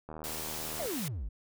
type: click train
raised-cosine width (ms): 1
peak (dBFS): -29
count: 61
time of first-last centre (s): 0.09-0.857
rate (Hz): 78.2
type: noise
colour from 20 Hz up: white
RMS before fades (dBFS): -39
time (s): 0.24-1.08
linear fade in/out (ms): 0
type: exponential sweep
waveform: triangle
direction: down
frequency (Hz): 740 to 43.65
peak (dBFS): -32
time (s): 0.79-1.29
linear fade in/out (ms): 10
effects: none